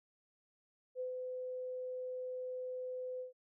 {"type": "tone with ADSR envelope", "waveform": "sine", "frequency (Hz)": 507, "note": "B4", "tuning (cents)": 45, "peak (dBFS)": -36, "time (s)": [0.95, 3.33], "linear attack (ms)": 51, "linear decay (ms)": 120, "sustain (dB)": -3, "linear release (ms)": 130, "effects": []}